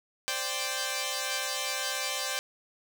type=chord; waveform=5% pulse; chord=C suspended second; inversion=none; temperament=equal; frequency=523.3 / 587.3 / 784 Hz; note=C5 / D5 / G5; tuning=0 / 0 / 0 cents; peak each=-23 dBFS; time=0.28-2.39 s; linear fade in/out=0 ms; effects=none